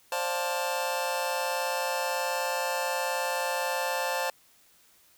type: chord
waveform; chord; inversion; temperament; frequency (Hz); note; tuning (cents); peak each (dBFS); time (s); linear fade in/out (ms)
sawtooth; D minor seventh; third; just; 528.6 / 587.3 / 704.8 / 881; C5 / D5 / F5 / A5; +18 / 0 / +16 / +2; -28 / -33 / -31 / -28; 0.12-4.3; 2
effects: white hiss -61 dBFS RMS until 5.17 s